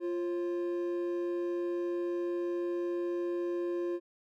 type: tone pair together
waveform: triangle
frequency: 348.1 / 537.7 Hz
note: F4 / C5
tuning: -6 / +47 cents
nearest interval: minor sixth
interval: 753 cents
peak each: -29 / -40 dBFS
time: 0-4 s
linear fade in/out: 50 ms
effects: none